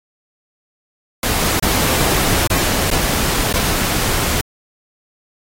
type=noise with dropouts; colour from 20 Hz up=pink; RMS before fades=-17 dBFS; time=1.23-4.41 s; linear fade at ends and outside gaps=2 ms; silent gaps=1.597-1.625 / 2.474-2.501 / 2.903-2.913 / 3.528-3.539 s; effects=AAC 48 kbps